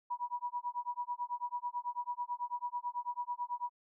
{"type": "tone with tremolo", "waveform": "sine", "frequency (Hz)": 971, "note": "B5", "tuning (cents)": -30, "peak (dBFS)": -32, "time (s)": [0.1, 3.7], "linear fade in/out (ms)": 10, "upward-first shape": "sine", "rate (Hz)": 9.1, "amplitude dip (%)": 100, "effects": []}